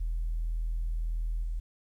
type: tone with level steps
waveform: sine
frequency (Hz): 40.79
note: E1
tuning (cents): -17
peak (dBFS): -27 / -29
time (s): 0-1.6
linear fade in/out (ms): 10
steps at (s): 1.43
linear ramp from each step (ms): 2
effects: tanh soft clip ceiling -25 dBFS + 11-bit